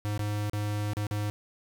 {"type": "tone with dropouts", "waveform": "square", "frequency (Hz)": 104.3, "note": "G#2", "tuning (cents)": 8, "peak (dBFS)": -29, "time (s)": [0.05, 1.3], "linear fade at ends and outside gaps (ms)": 0, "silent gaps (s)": [[0.177, 0.193], [0.497, 0.533], [0.934, 0.969], [1.068, 1.111]], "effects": []}